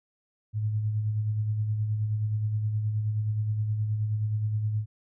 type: tone with tremolo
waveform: sine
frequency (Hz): 107.1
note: A2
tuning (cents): -46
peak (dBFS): -23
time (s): 0.53-4.86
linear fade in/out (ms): 50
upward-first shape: sine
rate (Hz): 9.5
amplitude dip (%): 40
effects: none